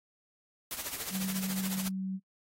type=noise with tremolo; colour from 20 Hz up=white; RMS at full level=-35 dBFS; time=0.71-1.88 s; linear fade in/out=0 ms; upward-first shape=triangle; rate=14 Hz; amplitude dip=75%
type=tone; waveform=sine; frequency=190 Hz; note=F#3; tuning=46 cents sharp; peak=-32 dBFS; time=1.1-2.2 s; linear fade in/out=50 ms
effects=noise-tail reverb RT60 0.1 s tail -26 dB re dry + AAC 48 kbps